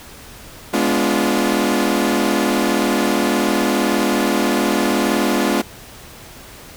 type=chord; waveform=sawtooth; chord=G# diminished seventh; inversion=none; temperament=equal with one note detuned; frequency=207.7 / 246.9 / 288.6 / 349.2 Hz; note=G#3 / B3 / D4 / F4; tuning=0 / 0 / -30 / 0 cents; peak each=-17 dBFS; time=0.73-5.62 s; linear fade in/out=10 ms; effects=pink hiss -39 dBFS RMS until 6.76 s